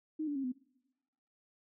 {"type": "tone with pitch steps", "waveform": "sine", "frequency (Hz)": [311.1, 290.3, 270.8, 252.7], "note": ["D#4", "D4", "C#4", "B3"], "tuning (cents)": [0, -20, -40, 40], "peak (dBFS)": -33, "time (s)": [0.19, 0.522], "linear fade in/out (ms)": 10, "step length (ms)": 83, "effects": ["noise-tail reverb RT60 1.0 s tail -24 dB re dry"]}